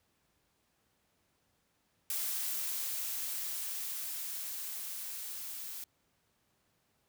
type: noise with level ramp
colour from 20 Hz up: blue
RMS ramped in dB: -35 to -43 dBFS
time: 2.1-5.84 s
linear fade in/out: 2 ms
effects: pink hiss -75 dBFS RMS until 7.08 s + high-pass 60 Hz 12 dB/octave